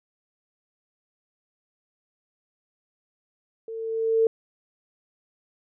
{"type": "tone with level ramp", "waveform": "sine", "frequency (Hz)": 449.4, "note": "A4", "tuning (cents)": 37, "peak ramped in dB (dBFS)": [-33, -15], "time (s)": [3.68, 4.27], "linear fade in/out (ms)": 2, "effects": []}